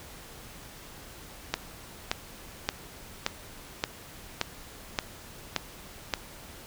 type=click train; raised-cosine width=0.2 ms; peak=-8 dBFS; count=9; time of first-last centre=1.54-6.138 s; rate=1.74 Hz; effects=pink hiss -47 dBFS RMS until 6.66 s